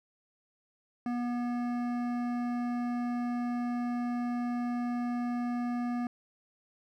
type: tone with hard clipping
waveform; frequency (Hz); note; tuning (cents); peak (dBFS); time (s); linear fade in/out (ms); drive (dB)
triangle; 242.2; B3; -34; -32; 1.06-6.07; 2; 17
effects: none